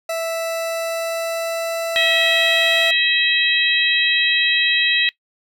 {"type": "tone with pitch glide", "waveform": "40% pulse", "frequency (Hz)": [659.3, 665.8], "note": ["E5", "E5"], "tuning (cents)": [0, 17], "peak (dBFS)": -20, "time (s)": [0.09, 2.91], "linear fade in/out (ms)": 5, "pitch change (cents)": 17, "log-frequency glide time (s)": [0.34, 2.43]}
{"type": "harmonic tone", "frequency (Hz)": 644, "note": "E5", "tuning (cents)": -41, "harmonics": [3, 4, 5, 6], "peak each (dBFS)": [-20, -20, -20, -20], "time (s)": [1.96, 5.09], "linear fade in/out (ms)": 0}
{"effects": ["noise-tail reverb RT60 0.1 s tail -21 dB re dry"]}